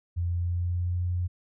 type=tone with pitch glide; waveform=sine; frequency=86.7 to 88.88 Hz; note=F2 to F2; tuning=-12 to +31 cents; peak=-25 dBFS; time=0.16-1.28 s; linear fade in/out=20 ms; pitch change=+43 cents; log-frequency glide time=0.28-1 s; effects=none